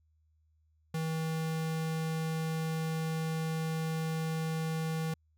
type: tone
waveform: square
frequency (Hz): 160.4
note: E3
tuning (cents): -47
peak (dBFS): -32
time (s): 0.94-5.14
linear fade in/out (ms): 5
effects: added 78 Hz sine -67 dBFS peak until 5.37 s